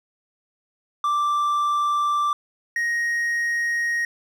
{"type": "tone pair in turn", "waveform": "triangle", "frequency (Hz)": [1174.7, 1875], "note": ["D6", "A#6"], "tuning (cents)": [0, 10], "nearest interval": "minor sixth", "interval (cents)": 810, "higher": "second", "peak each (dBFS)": [-17, -19], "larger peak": "first", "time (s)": [[1.04, 2.33], [2.76, 4.05]], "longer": "neither", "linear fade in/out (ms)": 2, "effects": []}